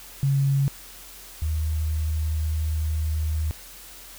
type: tone pair in turn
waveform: sine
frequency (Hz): 138 / 77.9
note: C#3 / D#2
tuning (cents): -7 / +3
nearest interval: minor seventh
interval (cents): 990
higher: first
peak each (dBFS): -18 / -22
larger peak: first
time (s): 0.23-0.68 / 1.42-3.51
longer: second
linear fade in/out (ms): 0
effects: added 44 Hz sine -50 dBFS peak until 4.18 s + white hiss -44 dBFS RMS until 4.18 s